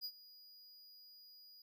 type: tone with ADSR envelope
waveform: square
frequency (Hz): 4899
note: D#8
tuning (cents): -28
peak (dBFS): -40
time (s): 0.01-1.62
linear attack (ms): 38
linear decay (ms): 63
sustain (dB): -18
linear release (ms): 3
effects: none